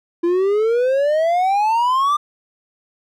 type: exponential sweep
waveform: triangle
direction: up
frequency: 337.2 to 1203 Hz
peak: -12 dBFS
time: 0.23-2.17 s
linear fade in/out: 10 ms
effects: none